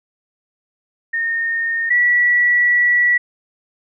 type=tone pair in turn; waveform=sine; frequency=1836 / 1945.2 Hz; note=A#6 / B6; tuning=-27 / -27 cents; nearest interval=minor second; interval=100 cents; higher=second; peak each=-17 / -11 dBFS; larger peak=second; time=1.13-1.9 / 1.9-3.18 s; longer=second; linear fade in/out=10 ms; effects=none